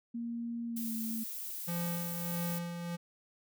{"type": "tone with pitch glide", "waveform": "sine", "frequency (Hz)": [234.2, 224.1], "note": ["A#3", "A3"], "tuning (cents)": [8, 32], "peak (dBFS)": -35, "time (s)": [0.14, 1.24], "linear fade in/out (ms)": 10, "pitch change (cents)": -76, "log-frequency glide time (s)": [0.67, 0.95]}
{"type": "noise", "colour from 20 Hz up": "violet", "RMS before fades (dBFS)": -41, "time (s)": [0.76, 2.59], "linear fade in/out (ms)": 10}
{"type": "tone with tremolo", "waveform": "square", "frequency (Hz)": 172.1, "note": "F3", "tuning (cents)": -25, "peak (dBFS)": -34, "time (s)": [1.67, 2.97], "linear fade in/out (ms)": 20, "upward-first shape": "sine", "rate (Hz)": 1.6, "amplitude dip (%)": 45}
{"effects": []}